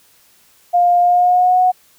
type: tone with pitch glide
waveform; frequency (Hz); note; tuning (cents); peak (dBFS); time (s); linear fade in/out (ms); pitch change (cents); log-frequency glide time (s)
sine; 705 to 734.1; F5 to F#5; +16 to -14; -9; 0.73-1.72; 20; +70; 1-1.6
effects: white hiss -52 dBFS RMS until 1.98 s